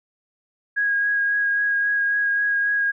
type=tone with vibrato; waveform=sine; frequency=1644 Hz; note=G#6; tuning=18 cents flat; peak=-18 dBFS; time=0.76-2.92 s; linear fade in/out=20 ms; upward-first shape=sine; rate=3.7 Hz; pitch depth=14 cents each way; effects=none